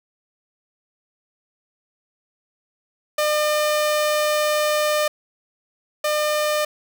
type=tone pair in turn; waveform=sawtooth; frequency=603 / 603 Hz; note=D5 / D5; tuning=+46 / +46 cents; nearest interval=unison; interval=0 cents; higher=neither; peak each=-14 / -15 dBFS; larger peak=first; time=3.18-5.08 / 6.04-6.65 s; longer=first; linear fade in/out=5 ms; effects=none